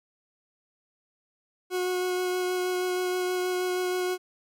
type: tone with vibrato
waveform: 40% pulse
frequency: 364.3 Hz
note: F#4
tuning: 27 cents flat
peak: -25 dBFS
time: 1.7-4.18 s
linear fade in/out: 50 ms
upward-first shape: sine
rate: 6.3 Hz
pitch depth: 10 cents each way
effects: none